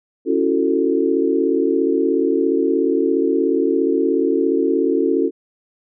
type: chord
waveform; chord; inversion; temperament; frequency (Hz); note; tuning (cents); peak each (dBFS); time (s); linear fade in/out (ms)
sine; F# minor seventh; second; just; 277.5 / 333 / 370 / 444; C#4 / E4 / F#4 / A4; +2 / +18 / 0 / +16; -20; 0.25-5.31; 50
effects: none